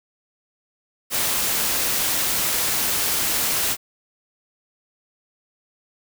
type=noise; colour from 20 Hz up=white; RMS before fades=-22 dBFS; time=1.1-3.77 s; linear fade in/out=50 ms; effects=none